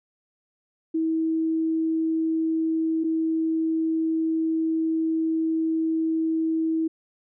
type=tone pair in turn; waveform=sine; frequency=322.3 / 322.3 Hz; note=E4 / E4; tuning=-39 / -39 cents; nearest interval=unison; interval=0 cents; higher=neither; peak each=-21 dBFS; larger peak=neither; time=0.94-3.04 / 3.04-6.88 s; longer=second; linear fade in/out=10 ms; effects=none